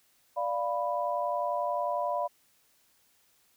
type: chord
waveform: sine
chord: B diminished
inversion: first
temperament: equal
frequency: 587.3 / 698.5 / 987.8 Hz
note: D5 / F5 / B5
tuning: 0 / 0 / 0 cents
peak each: -32 dBFS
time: 0.36-2.28 s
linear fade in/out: 20 ms
effects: white hiss -67 dBFS RMS until 3.56 s